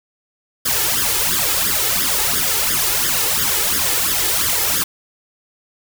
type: noise with flanger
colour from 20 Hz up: white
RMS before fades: -18 dBFS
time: 0.65-4.84 s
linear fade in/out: 10 ms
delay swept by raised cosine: 0.58 to 2.38 ms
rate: 2.9 Hz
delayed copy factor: +0.9
effects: none